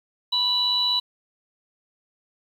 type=harmonic tone; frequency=987 Hz; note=B5; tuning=1 cent flat; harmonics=1 / 3 / 4; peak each=-31 / -29 / -20 dBFS; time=0.32-1 s; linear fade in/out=10 ms; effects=8-bit